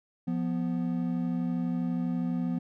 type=tone pair together; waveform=triangle; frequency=174.9 / 247.2 Hz; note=F3 / B3; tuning=+3 / +2 cents; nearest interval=tritone; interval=599 cents; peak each=-28 dBFS; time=0.27-2.59 s; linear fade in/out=10 ms; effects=none